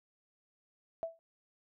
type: tone with exponential decay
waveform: sine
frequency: 659.3 Hz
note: E5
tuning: in tune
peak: -30 dBFS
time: 1.03-1.19 s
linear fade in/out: 0 ms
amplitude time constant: 34 ms
effects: none